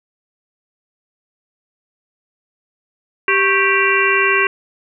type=harmonic tone with a mistuned harmonic; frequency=392 Hz; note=G4; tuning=in tune; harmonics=1 / 3 / 4 / 5 / 6 / 7; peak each=-19 / -19 / -19 / -19 / -19 / -19 dBFS; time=3.28-4.47 s; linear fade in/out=2 ms; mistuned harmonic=3; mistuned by=-110 cents; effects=none